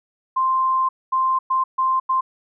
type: tone bursts at uneven times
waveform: sine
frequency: 1046.5 Hz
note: C6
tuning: in tune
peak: -16 dBFS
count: 5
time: 0.36-0.89 / 1.12-1.39 / 1.5-1.64 / 1.78-2 / 2.09-2.21 s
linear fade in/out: 10 ms
effects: none